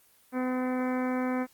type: harmonic tone with a mistuned harmonic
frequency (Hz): 254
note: B3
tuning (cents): +49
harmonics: 1 / 2 / 3 / 4 / 5 / 6 / 7 / 8 / 9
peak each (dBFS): -28 / -34 / -38 / -40 / -42 / -44 / -45 / -46 / -47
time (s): 0.32-1.47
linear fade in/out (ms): 50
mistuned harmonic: 8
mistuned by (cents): +22
effects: white hiss -62 dBFS RMS until 1.53 s + Opus 32 kbps